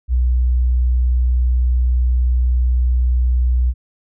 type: tone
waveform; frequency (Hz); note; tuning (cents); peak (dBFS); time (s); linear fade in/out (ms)
sine; 61.74; B1; 0; -12; 0.08-3.74; 50
effects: none